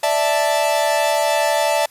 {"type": "chord", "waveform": "45% pulse", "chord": "D suspended second", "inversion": "none", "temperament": "equal", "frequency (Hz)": [587.3, 659.3, 880], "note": ["D5", "E5", "A5"], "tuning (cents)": [0, 0, 0], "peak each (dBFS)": -20, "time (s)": [0.03, 1.86], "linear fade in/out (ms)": 5, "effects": ["white hiss -50 dBFS RMS until 1.9 s", "resampled to 32000 Hz"]}